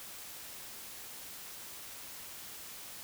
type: silence
effects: white hiss -47 dBFS RMS until 3.03 s